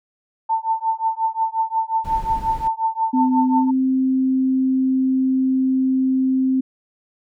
sine tone with tremolo, 894 Hz, A5, 27 cents sharp, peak -14 dBFS, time 0.49-3.71 s, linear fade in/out 10 ms, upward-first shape triangle, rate 5.6 Hz, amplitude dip 100%
brown noise, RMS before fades -30 dBFS, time 2.04-2.68 s, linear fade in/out 10 ms
sine tone with pitch glide, 256.9 to 261.7 Hz, C4 to C4, -32 to 0 cents, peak -15 dBFS, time 3.13-6.61 s, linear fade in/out 10 ms, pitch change +32 cents, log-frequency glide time 3.46-3.72 s
effects none

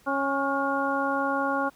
harmonic tone with a mistuned harmonic, 275.3 Hz, C#4, 12 cents flat, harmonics 1 / 2 / 3 / 4 / 5, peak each -30 / -30 / -30 / -30 / -30 dBFS, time 0.06-1.7 s, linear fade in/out 20 ms, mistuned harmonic 5, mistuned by +48 cents, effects pink hiss -59 dBFS RMS until 1.75 s

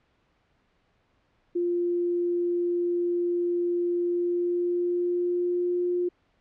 sine tone with pitch glide, 349.2 to 354.5 Hz, F4 to F4, 0 to +26 cents, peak -23 dBFS, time 1.55-6.09 s, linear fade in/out 10 ms, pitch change +26 cents, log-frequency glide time 4.01-5.86 s, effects pink hiss -68 dBFS RMS until 6.4 s + low-pass 3000 Hz 12 dB/octave

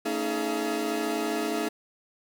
40% pulse tone cluster, 227.1 / 282.3 / 315.6 / 422.7 / 686 Hz, A#3 / C#4 / D#4 / G#4 / F5, -45 / +32 / +25 / +31 / -31 cents, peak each -35 / -34 / -31 / -31 / -33 dBFS, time 0.05-1.69 s, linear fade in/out 10 ms, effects none

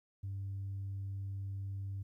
sine tone, 98 Hz, G2, in tune, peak -36 dBFS, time 0.23-2.03 s, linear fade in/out 10 ms, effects tanh soft clip ceiling -35 dBFS + 13-bit

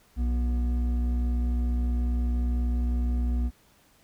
triangle tone pair together, 61.12 / 241.8 Hz, B1 / B3, -17 / -36 cents, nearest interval 2 octaves, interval 2381 cents, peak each -20 / -30 dBFS, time 0.16-3.51 s, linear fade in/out 50 ms, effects tanh soft clip ceiling -19 dBFS + pink hiss -61 dBFS RMS until 4.03 s

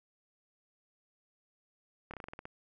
slowing click train, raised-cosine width 0.5 ms, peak -28 dBFS, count 9, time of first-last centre 2.11-2.454 s, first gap 27 ms, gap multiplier 1.13, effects none

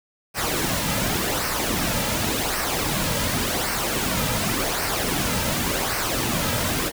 pink noise with flanger, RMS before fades -24 dBFS, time 0.34-6.92 s, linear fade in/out 50 ms, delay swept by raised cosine 0.28 to 2.78 ms, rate 0.89 Hz, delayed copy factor -0.55, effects none

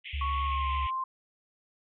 pink band-pass noise, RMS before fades -42 dBFS, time 0.04-0.91 s, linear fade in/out 20 ms, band 2000 to 3300 Hz, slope 96 dB/octave
sine tone with vibrato, 69.8 Hz, C#2, 13 cents sharp, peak -30 dBFS, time 0.13-0.87 s, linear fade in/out 10 ms, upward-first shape square, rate 6.8 Hz, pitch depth 21 cents each way
sine tone with pitch glide, 1108.7 to 1047.7 Hz, C#6 to C6, 0 to +2 cents, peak -29 dBFS, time 0.21-1.04 s, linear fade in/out 5 ms, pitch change -98 cents, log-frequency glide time 0.4-0.71 s
effects none

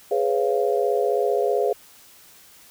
sine chord, C# dominant seventh, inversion second, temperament just, 415.8 / 498.9 / 554.4 / 693 Hz, G#4 / B4 / C#5 / E#5, +2 / +17 / 0 / -14 cents, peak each -22 / -24 / -26 / -26 dBFS, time 0.11-1.73 s, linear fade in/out 5 ms, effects white hiss -50 dBFS RMS until 2.7 s

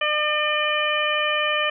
harmonic tone, 602 Hz, D5, 43 cents sharp, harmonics 1 / 2 / 3 / 4 / 5, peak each -26 / -26 / -26 / -26 / -26 dBFS, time 0.01-1.7 s, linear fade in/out 5 ms, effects none

